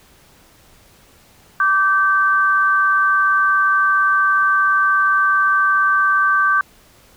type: tone pair together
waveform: sine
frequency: 1165 / 1552.2 Hz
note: D6 / G6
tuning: -14 / -18 cents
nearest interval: perfect fourth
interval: 496 cents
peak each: -15 dBFS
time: 1.6-6.61 s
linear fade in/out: 2 ms
effects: pink hiss -50 dBFS RMS until 7.16 s